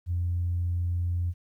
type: tone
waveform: sine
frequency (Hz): 87.31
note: F2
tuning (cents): 0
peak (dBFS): -24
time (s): 0.06-1.34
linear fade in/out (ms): 50
effects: tanh soft clip ceiling -20 dBFS + 11-bit